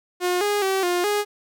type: tone with pitch steps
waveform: sawtooth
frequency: 358.6 / 411.8 / 384.2 / 354 / 413.8 Hz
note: F4 / G#4 / G4 / F4 / G#4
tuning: +46 / -15 / -35 / +23 / -6 cents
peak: -16 dBFS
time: 0.2-1.25 s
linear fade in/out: 50 ms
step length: 210 ms
effects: none